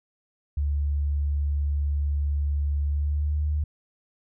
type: tone with pitch glide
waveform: sine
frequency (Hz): 72.2 to 75.05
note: D2 to D2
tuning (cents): -29 to +38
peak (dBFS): -22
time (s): 0.57-3.64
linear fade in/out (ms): 5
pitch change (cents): +67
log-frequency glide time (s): 2.86-3.45
effects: none